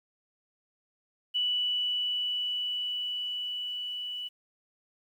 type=tone with level ramp; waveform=sine; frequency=2960 Hz; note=F#7; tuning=in tune; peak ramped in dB=-25 to -34 dBFS; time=1.34-4.29 s; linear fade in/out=20 ms; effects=10-bit